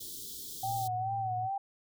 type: band-stop noise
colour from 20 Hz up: white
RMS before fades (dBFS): -43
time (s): 0-0.88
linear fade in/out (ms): 10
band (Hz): 460 to 3200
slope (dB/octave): 96
type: tone with tremolo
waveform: sine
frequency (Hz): 112.3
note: A2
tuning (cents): +36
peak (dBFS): -37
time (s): 0.62-1.5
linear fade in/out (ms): 50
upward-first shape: sine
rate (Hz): 16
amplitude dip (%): 35
type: tone with vibrato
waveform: sine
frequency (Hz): 761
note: F#5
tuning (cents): +48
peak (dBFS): -31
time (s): 0.63-1.58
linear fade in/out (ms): 5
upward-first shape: sine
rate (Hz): 2.4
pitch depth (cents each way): 67
effects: none